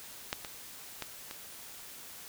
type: clicks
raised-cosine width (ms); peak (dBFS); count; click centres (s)
0.2; -14 / -22 / -18 / -24; 4; 0.329 / 0.448 / 1.023 / 1.311
effects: white hiss -48 dBFS RMS until 2.28 s